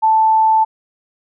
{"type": "tone", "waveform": "sine", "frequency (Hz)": 880, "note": "A5", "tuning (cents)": 0, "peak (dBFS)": -9, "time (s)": [0.02, 0.65], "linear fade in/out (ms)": 20, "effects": []}